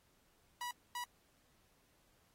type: tone bursts at uneven times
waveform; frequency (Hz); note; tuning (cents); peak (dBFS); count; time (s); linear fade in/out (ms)
sawtooth; 973; B5; -26; -36; 2; 0.61-0.71 / 0.95-1.04; 2
effects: pink hiss -73 dBFS RMS until 2.34 s + AAC 48 kbps